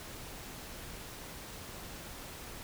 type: silence
effects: pink hiss -46 dBFS RMS until 2.63 s